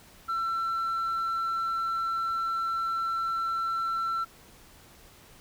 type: tone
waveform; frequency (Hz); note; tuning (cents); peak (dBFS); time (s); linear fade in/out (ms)
sine; 1345; E6; +34; -24; 0.28-4.25; 20
effects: tanh soft clip ceiling -26 dBFS + pink hiss -54 dBFS RMS until 5.4 s